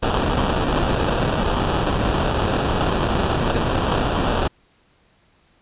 pink noise with sample-and-hold, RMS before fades -20 dBFS, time 0.02-4.48 s, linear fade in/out 10 ms, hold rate 2100 Hz, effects pink hiss -59 dBFS RMS until 5.61 s + resampled to 8000 Hz

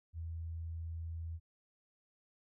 sine tone, 82.41 Hz, E2, in tune, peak -39 dBFS, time 0.13-1.4 s, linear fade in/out 50 ms, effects none

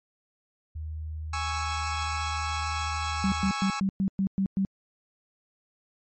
sine tone with pitch glide, 78.1 to 78.69 Hz, D#2 to D#2, +7 to +20 cents, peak -32 dBFS, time 0.75-3.51 s, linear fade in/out 10 ms, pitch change +13 cents, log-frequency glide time 2.21-2.95 s
sawtooth chord, C# minor, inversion second, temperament equal, 830.6 / 1108.7 / 1318.5 Hz, G#5 / C#6 / E6, 0 / 0 / 0 cents, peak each -30 dBFS, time 1.33-3.8 s, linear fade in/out 5 ms
sine tone bursts, 193.6 Hz, G3, 21 cents flat, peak -22 dBFS, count 8, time 3.24-4.65 s, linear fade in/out 0 ms, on 80 ms, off 110 ms
effects MP3 32 kbps

